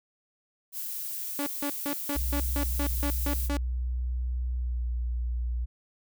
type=noise; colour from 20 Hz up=violet; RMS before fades=-35 dBFS; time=0.72-3.5 s; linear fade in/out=50 ms
type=tone bursts; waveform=sawtooth; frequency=286.5 Hz; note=D4; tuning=43 cents flat; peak=-25 dBFS; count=10; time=1.39-3.57 s; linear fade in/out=0 ms; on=74 ms; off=160 ms
type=tone with pitch glide; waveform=sine; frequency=61.8 to 60.01 Hz; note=B1 to B1; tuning=+2 to -49 cents; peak=-27 dBFS; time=2.15-5.66 s; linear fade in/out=20 ms; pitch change=-51 cents; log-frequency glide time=4.57-4.84 s
effects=none